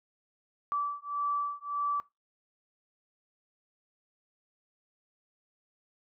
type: beating tone pair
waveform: sine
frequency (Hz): 1157 / 1158.7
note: D6 / D6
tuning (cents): -26 / -24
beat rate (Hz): 1.7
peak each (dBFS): -33 / -33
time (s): 0.72-2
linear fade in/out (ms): 0
effects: noise-tail reverb RT60 0.2 s tail -19 dB re dry